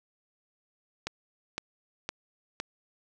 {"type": "click train", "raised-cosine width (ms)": 0.2, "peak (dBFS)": -15, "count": 4, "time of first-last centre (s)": [1.07, 2.601], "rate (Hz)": 1.96, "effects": []}